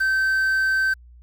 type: tone with quantisation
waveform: triangle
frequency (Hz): 1548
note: G6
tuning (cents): -22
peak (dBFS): -16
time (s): 0-0.94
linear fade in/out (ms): 10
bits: 7
effects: added 60 Hz sine -44 dBFS peak until 1.22 s